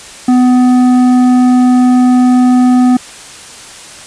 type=tone with tanh clipping; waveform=sine; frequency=250.4 Hz; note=B3; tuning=24 cents sharp; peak=-6 dBFS; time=0.28-2.97 s; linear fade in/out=5 ms; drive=10 dB; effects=white hiss -31 dBFS RMS until 4.06 s + resampled to 22050 Hz